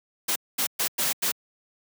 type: noise bursts at uneven times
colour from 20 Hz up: white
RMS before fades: -25 dBFS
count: 5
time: 0.28-0.36 / 0.58-0.67 / 0.79-0.88 / 0.98-1.13 / 1.22-1.32 s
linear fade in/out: 10 ms
effects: high-pass 150 Hz 12 dB/octave